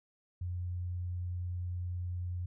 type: tone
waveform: sine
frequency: 89 Hz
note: F2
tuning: 33 cents sharp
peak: -34 dBFS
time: 0.41-2.46 s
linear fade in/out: 5 ms
effects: none

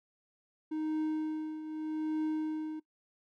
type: tone with tremolo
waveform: triangle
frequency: 311.1 Hz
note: D#4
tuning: in tune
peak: -27 dBFS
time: 0.71-2.8 s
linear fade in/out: 10 ms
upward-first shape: triangle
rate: 0.82 Hz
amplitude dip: 70%
effects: noise-tail reverb RT60 0.1 s tail -20 dB re dry

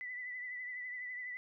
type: tone with vibrato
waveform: sine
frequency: 1989 Hz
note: B6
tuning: 12 cents sharp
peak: -40 dBFS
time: 0.01-1.37 s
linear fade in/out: 0 ms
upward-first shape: triangle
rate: 12 Hz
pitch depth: 43 cents each way
effects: none

